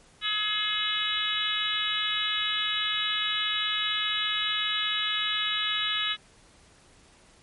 harmonic tone with a mistuned harmonic, 424.9 Hz, G#4, 40 cents sharp, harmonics 3 / 4 / 5 / 6 / 7 / 8 / 9, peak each -35 / -34 / -35 / -37 / -31 / -32 / -31 dBFS, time 0.21-6.17 s, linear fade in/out 50 ms, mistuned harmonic 4, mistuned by -17 cents, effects pink hiss -57 dBFS RMS until 7.42 s + MP3 48 kbps

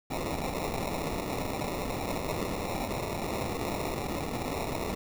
blue noise with sample-and-hold, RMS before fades -33 dBFS, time 0.1-4.95 s, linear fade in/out 10 ms, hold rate 1575 Hz, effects none

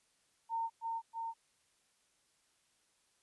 sine tone with echo, 912 Hz, A#5, 38 cents flat, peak -33 dBFS, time 0.49-0.7 s, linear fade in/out 50 ms, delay 320 ms, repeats 2, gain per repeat -2 dB, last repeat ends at 1.34 s, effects white hiss -74 dBFS RMS until 3.22 s + resampled to 24000 Hz

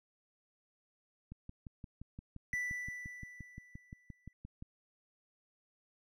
click train, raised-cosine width 5 ms, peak -34 dBFS, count 20, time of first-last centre 1.32-4.624 s, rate 5.75 Hz
triangle tone with exponential decay, 1975.5 Hz, B6, in tune, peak -31 dBFS, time 2.53-4.33 s, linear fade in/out 1 ms, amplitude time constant 390 ms
effects none

